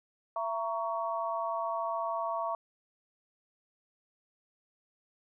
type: chord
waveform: sine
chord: A# diminished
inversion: second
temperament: just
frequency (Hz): 671.3 / 932.3 / 1118.8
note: E5 / A#5 / C#6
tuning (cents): +31 / 0 / +16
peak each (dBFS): -34 / -36 / -35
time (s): 0.36-2.55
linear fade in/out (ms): 2
effects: none